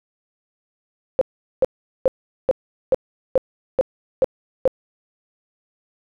sine tone bursts, 523.3 Hz, C5, in tune, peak -11 dBFS, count 9, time 1.19-4.677 s, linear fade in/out 0 ms, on 23 ms, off 410 ms, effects none

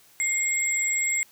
sine tone pair together, 2127 / 7659 Hz, C7 / A#8, +28 / +46 cents, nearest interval octave + minor seventh, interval 2218 cents, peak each -24 dBFS, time 0.2-1.23 s, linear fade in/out 0 ms, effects tanh soft clip ceiling -17 dBFS + white hiss -56 dBFS RMS until 1.31 s

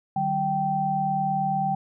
sine tone cluster, 151.1 / 190.9 / 778 Hz, D3 / G3 / G5, +50 / -46 / -13 cents, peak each -31 / -30 / -23 dBFS, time 0.16-1.75 s, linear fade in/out 5 ms, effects none

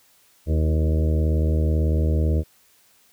harmonic tone with a mistuned harmonic, 78.1 Hz, D#2, 7 cents sharp, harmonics 1 / 2 / 3 / 4 / 5 / 6 / 7 / 8, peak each -18 / -27 / -32 / -31 / -35 / -33 / -36 / -38 dBFS, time 0.46-2.44 s, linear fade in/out 50 ms, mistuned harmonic 4, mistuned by +34 cents, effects white hiss -58 dBFS RMS until 3.12 s

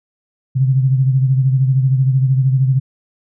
sine beating tone pair, 131.1 / 144.1 Hz, C3 / D3, +4 / -33 cents, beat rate 13 Hz, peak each -11 / -20 dBFS, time 0.55-2.8 s, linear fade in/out 20 ms, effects none

